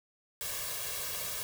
white noise with comb filter, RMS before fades -37 dBFS, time 0.41-1.43 s, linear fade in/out 0 ms, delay 1.8 ms, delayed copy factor +0.8, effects none

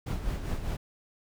brown noise with tremolo, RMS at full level -30 dBFS, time 0.06-0.77 s, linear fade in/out 10 ms, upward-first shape sine, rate 5 Hz, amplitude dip 55%, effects none

